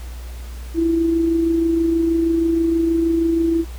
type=tone with amplitude modulation; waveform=sine; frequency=331.1 Hz; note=E4; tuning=8 cents sharp; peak=-13 dBFS; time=0.74-3.65 s; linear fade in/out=50 ms; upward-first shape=sine; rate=26.3 Hz; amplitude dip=35%; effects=added 60 Hz sine -29 dBFS peak until 3.78 s + pink hiss -43 dBFS RMS until 3.78 s